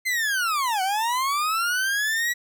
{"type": "linear two-way sweep", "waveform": "40% pulse", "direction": "down then up", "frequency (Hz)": [2093, 735, 1949], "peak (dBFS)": -21, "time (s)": [0.05, 2.34], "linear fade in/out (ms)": 20, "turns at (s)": 0.82, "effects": []}